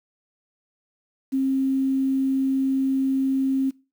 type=tone with quantisation; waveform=sine; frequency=267.4 Hz; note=C4; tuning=38 cents sharp; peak=-19 dBFS; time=1.32-3.71 s; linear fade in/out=20 ms; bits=8; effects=noise-tail reverb RT60 0.3 s tail -20 dB re dry